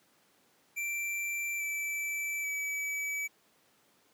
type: tone with pitch steps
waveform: square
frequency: 2349 / 2319 / 2290 Hz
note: D7 / D7 / D7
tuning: 0 / -22 / -44 cents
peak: -33 dBFS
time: 0.76-3.28 s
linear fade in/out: 20 ms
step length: 840 ms
effects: pink hiss -67 dBFS RMS until 4.13 s + high-pass 200 Hz 12 dB/octave